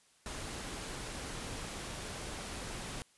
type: noise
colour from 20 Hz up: pink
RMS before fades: -42 dBFS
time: 0.26-3.02 s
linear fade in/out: 0 ms
effects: white hiss -67 dBFS RMS until 3.17 s + resampled to 24000 Hz